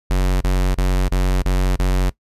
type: tone bursts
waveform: square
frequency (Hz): 46.25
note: F#1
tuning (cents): 0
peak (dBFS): -15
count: 6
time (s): 0.1-2.1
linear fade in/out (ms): 10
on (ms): 310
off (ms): 28
effects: noise-tail reverb RT60 0.1 s tail -20 dB re dry + resampled to 32000 Hz